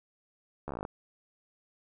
slowing click train, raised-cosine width 1 ms, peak -23 dBFS, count 11, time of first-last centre 0.68-0.851 s, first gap 13 ms, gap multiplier 1.06, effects none

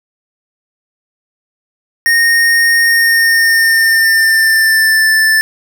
square tone with pitch glide, 1850 to 1761.4 Hz, A#6 to A6, -14 to +1 cents, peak -8 dBFS, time 2.06-5.41 s, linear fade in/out 0 ms, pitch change -85 cents, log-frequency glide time 2.84-5.09 s, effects none

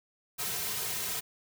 white noise with comb filter, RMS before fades -34 dBFS, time 0.38-1.21 s, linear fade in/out 20 ms, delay 3.5 ms, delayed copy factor -1, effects none

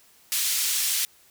white band-pass noise, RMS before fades -25 dBFS, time 0.32-1.05 s, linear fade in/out 0 ms, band 2600 to 13000 Hz, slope 12 dB/octave, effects white hiss -57 dBFS RMS until 1.3 s

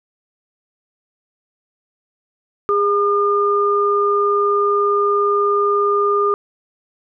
sine tone pair together, 408.4 / 1210.5 Hz, G#4 / D#6, -29 / -48 cents, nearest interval octave + perfect fifth, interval 1881 cents, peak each -16 dBFS, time 2.69-6.34 s, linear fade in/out 0 ms, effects none

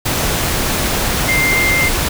sine tone in noise, 2098 Hz, C7, 4 cents sharp, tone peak -13 dBFS, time 1.28-1.89 s, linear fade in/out 10 ms, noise pink, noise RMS -17 dBFS, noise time 0.05-2.09 s, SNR +1 dB, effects none

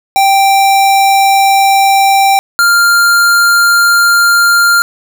square tone pair in turn, 784 / 1396.9 Hz, G5 / F6, 0 / 0 cents, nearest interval minor seventh, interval 1000 cents, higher second, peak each -6 dBFS, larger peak neither, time 0.16-2.39 / 2.59-4.82 s, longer neither, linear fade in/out 0 ms, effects none

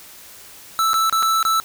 square tone with dropouts, 1318.5 Hz, E6, in tune, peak -16 dBFS, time 0.79-1.6 s, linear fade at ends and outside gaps 0 ms, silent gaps 0.933-0.941 / 1.097-1.126 / 1.225-1.229 / 1.428-1.451 s, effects white hiss -42 dBFS RMS until 1.64 s

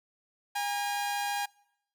sawtooth tone pair together, 814 / 948 Hz, G#5 / A#5, -35 / +29 cents, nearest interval minor third, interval 264 cents, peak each -26 / -36 dBFS, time 0.55-1.46 s, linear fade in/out 10 ms, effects noise-tail reverb RT60 0.8 s tail -25 dB re dry

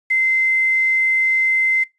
sine tone with quantisation, 2071 Hz, C7, 18 cents flat, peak -14 dBFS, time 0.1-1.84 s, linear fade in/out 10 ms, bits 7, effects noise-tail reverb RT60 0.2 s tail -22 dB re dry + resampled to 22050 Hz

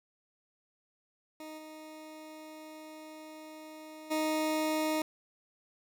20% pulse tone with level steps, 311.1 Hz, D#4, in tune, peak -38 / -41 / -24 dBFS, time 1.4-5.02 s, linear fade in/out 2 ms, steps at 1.57 / 4.1 s, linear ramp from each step 20 ms, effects none

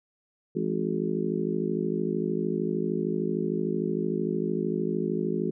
harmonic tone with a mistuned harmonic, 53.2 Hz, G#1, 42 cents sharp, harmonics 3 / 4 / 5 / 6 / 7 / 8, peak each -32 / -32 / -34 / -35 / -30 / -34 dBFS, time 0.55-5.51 s, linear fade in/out 10 ms, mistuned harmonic 3, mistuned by +93 cents, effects none

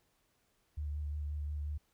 sine tone with vibrato, 74 Hz, D2, 14 cents sharp, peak -35 dBFS, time 0.77-1.78 s, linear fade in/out 10 ms, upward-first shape sine, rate 5.6 Hz, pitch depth 21 cents each way, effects pink hiss -75 dBFS RMS until 1.93 s

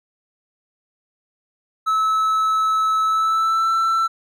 triangle tone with pitch glide, 1300 to 1335.8 Hz, E6 to E6, -24 to +23 cents, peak -14 dBFS, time 1.86-4.08 s, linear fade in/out 20 ms, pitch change +47 cents, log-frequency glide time 3.03-3.72 s, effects none

